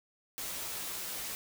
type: noise with comb filter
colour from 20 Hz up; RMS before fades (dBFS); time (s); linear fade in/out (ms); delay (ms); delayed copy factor
white; -39; 0.38-1.35; 0; 13; -0.5
effects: none